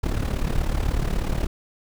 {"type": "noise with amplitude modulation", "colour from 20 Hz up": "brown", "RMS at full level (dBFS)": -20, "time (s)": [0.03, 1.47], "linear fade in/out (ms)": 10, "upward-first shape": "sine", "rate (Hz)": 36.4, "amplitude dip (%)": 75, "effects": []}